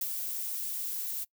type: noise with ADSR envelope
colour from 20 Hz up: violet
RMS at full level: -31 dBFS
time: 0.01-1.25 s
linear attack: 4 ms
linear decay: 43 ms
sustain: -4 dB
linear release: 20 ms
effects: noise-tail reverb RT60 0.1 s tail -23 dB re dry